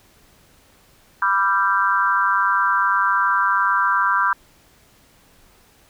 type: chord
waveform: sine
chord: G dominant seventh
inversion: first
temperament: equal with one note detuned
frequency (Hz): 987.8 / 1174.7 / 1370.5 / 1568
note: B5 / D6 / F6 / G6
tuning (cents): 0 / 0 / -33 / 0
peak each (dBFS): -21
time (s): 1.22-4.33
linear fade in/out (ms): 2
effects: pink hiss -54 dBFS RMS until 5.89 s